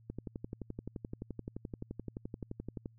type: click train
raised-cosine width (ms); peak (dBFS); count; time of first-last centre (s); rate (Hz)
3; -27; 33; 0.1-2.859; 11.6
effects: added 113 Hz sine -59 dBFS peak until 2.98 s